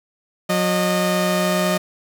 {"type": "tone pair together", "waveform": "sawtooth", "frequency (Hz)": [181.44, 614], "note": ["F#3", "D#5"], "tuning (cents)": [-34, -23], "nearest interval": "octave + major sixth", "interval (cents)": 2111, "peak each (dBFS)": -16, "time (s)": [0.49, 1.78], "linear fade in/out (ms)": 10, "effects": []}